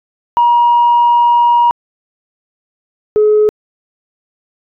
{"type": "tone pair in turn", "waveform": "sine", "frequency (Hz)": [953, 424.5], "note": ["A#5", "G#4"], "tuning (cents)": [38, 38], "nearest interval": "octave + major second", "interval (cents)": 1400, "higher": "first", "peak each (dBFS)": -5, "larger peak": "neither", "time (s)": [[0.37, 1.71], [3.16, 3.49]], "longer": "first", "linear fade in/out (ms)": 0, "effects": ["tanh soft clip ceiling -3 dBFS"]}